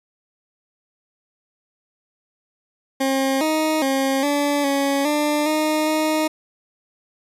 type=tone with pitch steps; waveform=20% pulse; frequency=268.4 / 312.5 / 269.3 / 288.2 / 278.2 / 297.4 / 308.1 / 310.8 Hz; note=C4 / D#4 / C#4 / D4 / C#4 / D4 / D#4 / D#4; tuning=+44 / +8 / -50 / -33 / +6 / +22 / -17 / -2 cents; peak=-13 dBFS; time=3-6.28 s; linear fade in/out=10 ms; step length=410 ms; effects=resampled to 32000 Hz